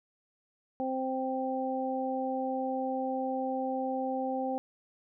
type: harmonic tone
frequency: 261.6 Hz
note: C4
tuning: in tune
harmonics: 1 / 2 / 3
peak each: -34 / -34 / -34 dBFS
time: 0.8-4.58 s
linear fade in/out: 0 ms
effects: none